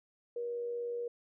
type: tone with amplitude modulation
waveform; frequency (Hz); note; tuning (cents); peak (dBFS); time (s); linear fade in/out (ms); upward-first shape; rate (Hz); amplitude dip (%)
sine; 476.9; A#4; +39; -33; 0.36-1.08; 5; sine; 96.5; 30
effects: none